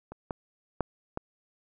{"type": "clicks", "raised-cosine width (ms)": 1, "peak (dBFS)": [-27, -18, -12, -18], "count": 4, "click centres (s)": [0.12, 0.308, 0.807, 1.174], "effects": []}